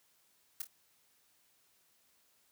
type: noise with echo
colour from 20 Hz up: blue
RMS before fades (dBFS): -37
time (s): 0.6-0.62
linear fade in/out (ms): 5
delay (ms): 26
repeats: 2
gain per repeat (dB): -9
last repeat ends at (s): 0.672
effects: white hiss -71 dBFS RMS until 2.51 s + high-pass 60 Hz 12 dB/octave